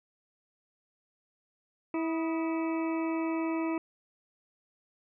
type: harmonic tone with a mistuned harmonic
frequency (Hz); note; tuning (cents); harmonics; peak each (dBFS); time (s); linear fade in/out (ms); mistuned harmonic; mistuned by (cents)
325.7; E4; -21; 1 / 2 / 3 / 4 / 6 / 7 / 8; -29 / -39 / -39 / -44 / -49 / -46 / -47; 1.94-3.78; 2; 4; -59
effects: none